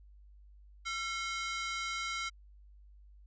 sawtooth ring-modulated tone, 1760 Hz, A6, in tune, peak -28 dBFS, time 0.85-2.3 s, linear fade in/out 20 ms, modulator 401 Hz, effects added 50 Hz sine -54 dBFS peak until 3.26 s + resampled to 16000 Hz

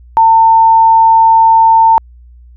sine tone, 900 Hz, A5, 39 cents sharp, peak -3 dBFS, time 0.17-1.98 s, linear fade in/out 0 ms, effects added 60 Hz sine -35 dBFS peak until 2.56 s

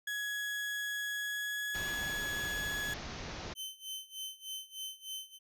35% pulse tone with pitch glide, 1675 to 1685.7 Hz, G#6 to G#6, +14 to +25 cents, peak -33 dBFS, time 0.07-2.94 s, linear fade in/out 5 ms, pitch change +11 cents, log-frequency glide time 1.14-1.87 s
pink low-pass noise, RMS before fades -43 dBFS, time 1.74-3.54 s, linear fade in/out 10 ms, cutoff 6500 Hz, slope 96 dB/octave
sawtooth tone with tremolo, 3070 Hz, G7, 37 cents flat, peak -35 dBFS, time 3.55-5.39 s, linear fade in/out 50 ms, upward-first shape sine, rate 3.3 Hz, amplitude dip 90%
effects none

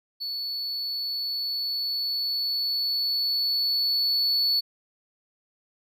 triangle tone with level ramp, 4435 Hz, C#8, in tune, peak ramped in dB -28 to -19 dBFS, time 0.2-4.61 s, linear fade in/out 20 ms, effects none

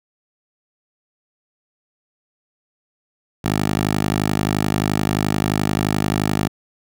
10% pulse tone with high-pass filter, 51.5 Hz, G#1, 14 cents flat, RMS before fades -20 dBFS, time 3.44-6.48 s, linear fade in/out 10 ms, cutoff 120 Hz, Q 0.8, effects none

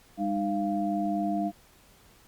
sine tone cluster, 201.7 / 305.6 / 693 Hz, G3 / D#4 / F5, +50 / -31 / -14 cents, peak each -30 dBFS, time 0.17-1.52 s, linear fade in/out 50 ms, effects pink hiss -58 dBFS RMS until 2.27 s + Opus 48 kbps

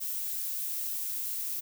violet noise, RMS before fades -34 dBFS, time 0-1.61 s, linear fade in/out 20 ms, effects none

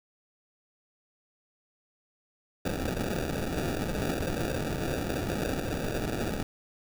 white noise with sample-and-hold, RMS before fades -31 dBFS, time 2.65-6.43 s, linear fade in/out 5 ms, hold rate 1050 Hz, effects none

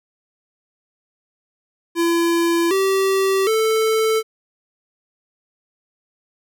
square tone with pitch steps, 338.2 / 386.3 / 441.1 Hz, E4 / G4 / A4, +44 / -25 / +4 cents, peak -16 dBFS, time 1.95-4.23 s, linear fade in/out 50 ms, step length 760 ms, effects none

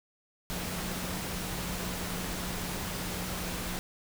sine tone in noise, 180.5 Hz, F#3, 43 cents flat, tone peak -40 dBFS, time 0.5-3.79 s, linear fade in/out 0 ms, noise pink, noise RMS -36 dBFS, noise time 0.5-3.79 s, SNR -7 dB, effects none

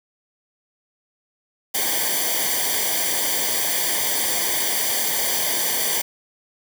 white noise with comb filter, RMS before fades -22 dBFS, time 1.74-6.02 s, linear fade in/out 10 ms, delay 0.75 ms, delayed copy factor -0.85, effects none

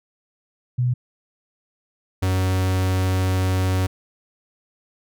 sine / 45% pulse tone pair in turn, 123.9 / 93.44 Hz, B2 / F#2, +6 / +18 cents, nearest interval perfect fourth, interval 488 cents, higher first, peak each -17 / -18 dBFS, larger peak first, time 0.78-0.94 / 2.22-3.87 s, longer second, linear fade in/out 10 ms, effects none

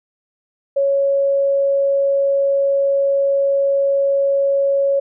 sine tone, 554.4 Hz, C#5, in tune, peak -13 dBFS, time 0.76-5 s, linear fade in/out 10 ms, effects none

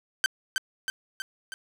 sawtooth tone with echo, 1550 Hz, G6, 20 cents flat, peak -16 dBFS, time 0.24-0.26 s, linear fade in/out 0 ms, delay 320 ms, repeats 4, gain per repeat -4 dB, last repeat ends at 1.54 s, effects low-pass 11000 Hz 12 dB/octave + 8-bit

